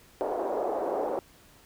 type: band-pass noise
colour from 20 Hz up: white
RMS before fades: -30 dBFS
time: 0.21-1.19 s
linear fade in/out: 0 ms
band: 370 to 690 Hz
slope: 24 dB/octave
effects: pink hiss -57 dBFS RMS until 1.65 s